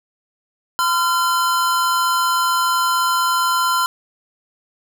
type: tone pair together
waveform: square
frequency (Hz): 1019 / 1377.8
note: C6 / F6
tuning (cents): -46 / -24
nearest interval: perfect fourth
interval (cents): 522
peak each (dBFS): -19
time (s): 0.79-3.86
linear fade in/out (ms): 0
effects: none